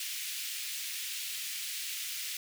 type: high-pass noise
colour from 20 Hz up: pink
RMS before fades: -38 dBFS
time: 0-2.37 s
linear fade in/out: 2 ms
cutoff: 2300 Hz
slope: 24 dB/octave
effects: none